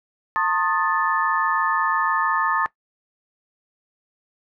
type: tone cluster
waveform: sine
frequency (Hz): 902 / 1075 / 1241 / 1752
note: A5 / C6 / D#6 / A6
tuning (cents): +43 / +47 / -5 / -8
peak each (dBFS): -24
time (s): 0.36-2.66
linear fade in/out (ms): 0
effects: noise-tail reverb RT60 0.1 s tail -18 dB re dry